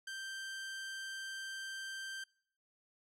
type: tone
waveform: sawtooth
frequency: 1568 Hz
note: G6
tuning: in tune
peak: -38 dBFS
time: 0.07-2.24 s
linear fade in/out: 5 ms
effects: noise-tail reverb RT60 0.6 s tail -25 dB re dry + low-pass 10000 Hz 12 dB/octave